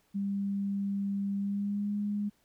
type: tone with pitch glide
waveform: sine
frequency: 198.9 to 205.8 Hz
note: G3 to G#3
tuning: +25 to -16 cents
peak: -29 dBFS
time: 0.14-2.3 s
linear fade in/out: 20 ms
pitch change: +59 cents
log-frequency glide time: 1.37-1.95 s
effects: pink hiss -70 dBFS RMS until 2.44 s